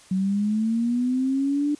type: linear sweep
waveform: sine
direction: up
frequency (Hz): 185.2 to 296.4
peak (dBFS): -20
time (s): 0.11-1.75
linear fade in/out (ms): 5
effects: white hiss -51 dBFS RMS until 1.79 s + resampled to 22050 Hz